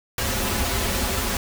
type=noise with comb filter; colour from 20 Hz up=pink; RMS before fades=-24 dBFS; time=0.18-1.37 s; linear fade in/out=2 ms; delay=6.5 ms; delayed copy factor=-0.8; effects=none